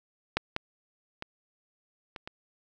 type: clicks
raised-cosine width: 0.3 ms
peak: -9 / -13 / -20 / -23 / -23 dBFS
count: 5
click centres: 0.37 / 0.564 / 1.224 / 2.162 / 2.275 s
effects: none